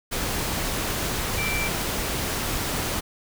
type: tone in noise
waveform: sine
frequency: 2342 Hz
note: D7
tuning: 5 cents flat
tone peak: -27 dBFS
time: 1.37-1.69 s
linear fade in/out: 20 ms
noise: pink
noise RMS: -27 dBFS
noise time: 0.11-3.01 s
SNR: -3 dB
effects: none